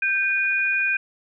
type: tone pair together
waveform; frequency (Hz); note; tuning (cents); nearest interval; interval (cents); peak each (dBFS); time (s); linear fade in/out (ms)
sine; 1568 / 2454; G6 / D#7; 0 / -25; minor sixth; 775; -23 / -21; 0.02-0.97; 5
effects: none